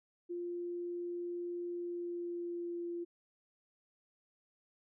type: tone with pitch glide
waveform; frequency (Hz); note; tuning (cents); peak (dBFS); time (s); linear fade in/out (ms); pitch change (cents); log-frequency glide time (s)
sine; 349.2 to 344.6; F4 to F4; 0 to -23; -37; 0.29-3.05; 20; -23; 1.7-2.89
effects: none